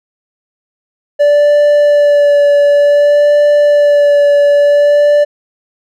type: tone with vibrato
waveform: triangle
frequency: 581 Hz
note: D5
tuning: 19 cents flat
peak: -3 dBFS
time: 1.19-5.25 s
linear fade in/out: 20 ms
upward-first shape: sine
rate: 0.55 Hz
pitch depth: 16 cents each way
effects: none